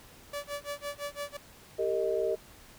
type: tone with tremolo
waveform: sawtooth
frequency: 577 Hz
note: D5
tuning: 31 cents flat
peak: -29 dBFS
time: 0.33-1.37 s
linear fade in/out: 5 ms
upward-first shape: sine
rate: 5.9 Hz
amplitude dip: 100%
type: chord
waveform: sine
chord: Eb major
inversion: first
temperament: equal with one note detuned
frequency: 392 / 455.8 / 622.3 Hz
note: G4 / Bb4 / Eb5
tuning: 0 / -39 / 0 cents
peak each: -31 dBFS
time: 1.78-2.36 s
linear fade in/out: 20 ms
effects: pink hiss -54 dBFS RMS until 2.78 s